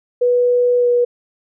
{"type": "tone with pitch glide", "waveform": "sine", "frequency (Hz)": [490, 484.7], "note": ["B4", "B4"], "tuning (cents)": [-14, -32], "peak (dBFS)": -11, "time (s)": [0.21, 1.05], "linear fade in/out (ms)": 10, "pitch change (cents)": -18, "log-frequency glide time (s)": [0.78, 0.88], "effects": []}